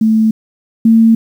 sine tone pair in turn, 220 / 225.7 Hz, A3 / A3, 0 / +44 cents, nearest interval unison, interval 44 cents, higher second, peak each -7 / -4 dBFS, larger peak second, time 0.01-0.31 / 0.85-1.15 s, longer neither, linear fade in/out 5 ms, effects 7-bit

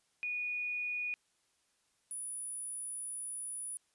sine tone pair in turn, 2460 / 9840 Hz, D#7 / D#9, -20 / -20 cents, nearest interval 2 octaves, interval 2400 cents, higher second, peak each -34 / -38 dBFS, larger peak first, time 0.23-1.14 / 2.11-3.77 s, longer second, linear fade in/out 0 ms, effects white hiss -75 dBFS RMS until 3.94 s + resampled to 24000 Hz

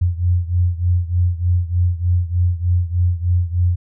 sine beating tone pair, 87.31 / 90.61 Hz, F2 / F#2, 0 / -36 cents, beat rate 3.3 Hz, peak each -16 / -19 dBFS, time 0.01-3.76 s, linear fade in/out 10 ms, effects none

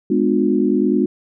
sine chord, G# diminished seventh, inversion none, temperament just, 207.7 / 249.2 / 299 / 358.8 Hz, G#3 / B3 / D4 / F4, 0 / +16 / +31 / +47 cents, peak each -19 dBFS, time 0.1-1.06 s, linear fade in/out 5 ms, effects none

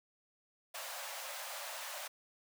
pink high-pass noise, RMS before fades -44 dBFS, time 0.74-2.08 s, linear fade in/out 10 ms, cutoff 540 Hz, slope 96 dB/octave, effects none

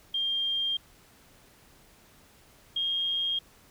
sine tone pair in turn, 3200 / 3237 Hz, G7 / G#7, +35 / -45 cents, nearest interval unison, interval 20 cents, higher second, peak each -26 dBFS, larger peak neither, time 0.14-0.77 / 2.76-3.39 s, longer neither, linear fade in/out 5 ms, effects pink hiss -58 dBFS RMS until 3.7 s

